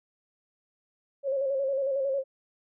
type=tone with vibrato; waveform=sine; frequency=544 Hz; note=C#5; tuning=33 cents flat; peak=-25 dBFS; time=1.23-2.24 s; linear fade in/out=50 ms; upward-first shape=square; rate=11 Hz; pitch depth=44 cents each way; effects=none